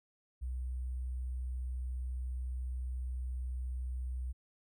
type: tone with sample-and-hold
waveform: sine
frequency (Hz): 62.9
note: B1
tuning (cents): +32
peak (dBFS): -35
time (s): 0.41-4.33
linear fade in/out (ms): 20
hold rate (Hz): 8820
effects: none